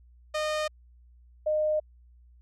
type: tone pair in turn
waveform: sawtooth / sine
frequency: 613 / 613 Hz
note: D#5 / D#5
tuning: -26 / -26 cents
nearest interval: unison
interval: 0 cents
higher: neither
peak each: -23 dBFS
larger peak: neither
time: 0.34-0.68 / 1.46-1.8 s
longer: neither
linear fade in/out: 10 ms
effects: added 60 Hz sine -53 dBFS peak until 2.41 s + low-pass 7000 Hz 12 dB/octave